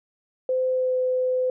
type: tone with pitch glide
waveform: sine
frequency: 514 to 509 Hz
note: C5 to C5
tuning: -31 to -48 cents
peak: -20 dBFS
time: 0.49-1.5 s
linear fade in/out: 2 ms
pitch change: -17 cents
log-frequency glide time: 0.69-0.96 s
effects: none